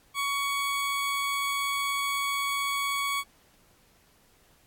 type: tone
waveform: 20% pulse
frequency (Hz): 1121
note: C#6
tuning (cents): +19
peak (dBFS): -22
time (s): 0.14-3.24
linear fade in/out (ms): 50
effects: pink hiss -62 dBFS RMS until 4.66 s + AAC 64 kbps